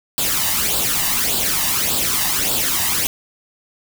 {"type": "noise with flanger", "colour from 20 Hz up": "white", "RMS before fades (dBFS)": -19, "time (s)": [0.18, 3.07], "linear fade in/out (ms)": 0, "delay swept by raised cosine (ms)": [0.24, 1.07], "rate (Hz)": 1.7, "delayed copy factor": 0.65, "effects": []}